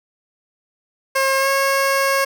15% pulse tone with pitch glide, 537 to 545.8 Hz, C5 to C#5, +45 to -27 cents, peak -9 dBFS, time 1.15-2.25 s, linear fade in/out 10 ms, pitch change +28 cents, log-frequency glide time 1.39-1.48 s, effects none

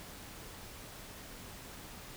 silence, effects pink hiss -49 dBFS RMS until 2.16 s

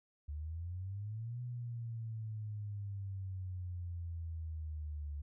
sine exponential two-way sweep, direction up then down, 72.1 to 123.47 to 72.1 Hz, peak -39 dBFS, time 0.28-5.22 s, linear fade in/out 10 ms, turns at 1.41 s, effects none

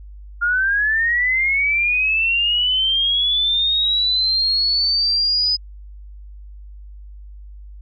sine linear sweep, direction up, 1396.9 to 5020 Hz, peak -15 dBFS, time 0.41-5.57 s, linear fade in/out 20 ms, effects added 50 Hz sine -35 dBFS peak until 7.81 s

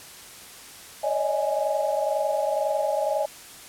sine tone cluster, 563 / 613 / 635 / 831 Hz, C#5 / D#5 / D#5 / G#5, +27 / -26 / +35 / +1 cents, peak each -27 / -27 / -29 / -28 dBFS, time 1.03-3.26 s, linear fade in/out 10 ms, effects white hiss -44 dBFS RMS until 3.68 s + low-pass 12000 Hz 12 dB/octave

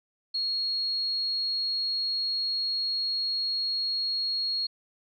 sine tone, 4300 Hz, C8, 47 cents sharp, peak -26 dBFS, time 0.34-4.67 s, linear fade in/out 10 ms, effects none

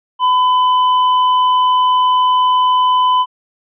sine tone with tanh clipping, 1006 Hz, B5, 32 cents sharp, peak -11 dBFS, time 0.19-3.26 s, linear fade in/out 50 ms, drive 9 dB, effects resampled to 8000 Hz

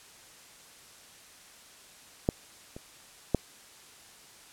clicks, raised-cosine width 2 ms, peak -10 / -28 / -9 dBFS, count 3, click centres 2.289 / 2.765 / 3.347 s, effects white hiss -53 dBFS RMS until 4.52 s + low-pass 10000 Hz 12 dB/octave

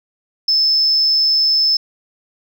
sine tone, 5250 Hz, E8, 8 cents flat, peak -10 dBFS, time 0.48-1.77 s, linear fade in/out 5 ms, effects tanh soft clip ceiling -8 dBFS

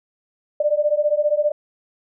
sine beating tone pair, 588 / 603 Hz, D5 / D5, +2 / +46 cents, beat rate 15 Hz, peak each -19 dBFS, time 0.6-1.52 s, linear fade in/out 5 ms, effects none

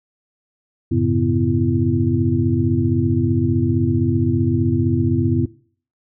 sine tone cluster, 94.2 / 109.6 / 137.9 / 251.8 / 334.4 Hz, F#2 / A2 / C#3 / B3 / E4, +32 / -6 / -9 / +34 / +25 cents, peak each -21 dBFS, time 0.91-5.46 s, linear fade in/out 10 ms, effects noise-tail reverb RT60 0.5 s tail -20 dB re dry

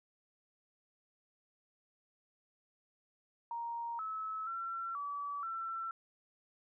sine tone with pitch steps, 935 / 1298 / 1354 / 1147 / 1343 Hz, A#5 / E6 / E6 / D6 / E6, +5 / -27 / +46 / -41 / +32 cents, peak -37 dBFS, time 3.51-5.91 s, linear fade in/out 2 ms, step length 480 ms, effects none

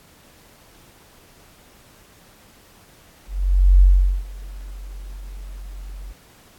sine tone with ADSR envelope, 46.2 Hz, F#1, 2 cents flat, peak -7 dBFS, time 3.27-6.13 s, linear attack 540 ms, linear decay 430 ms, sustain -24 dB, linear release 12 ms, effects pink hiss -51 dBFS RMS until 6.58 s + AAC 64 kbps

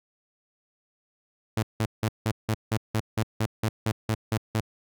sawtooth tone bursts, 110 Hz, A2, in tune, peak -19 dBFS, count 14, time 1.57-4.606 s, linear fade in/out 5 ms, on 59 ms, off 170 ms, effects none

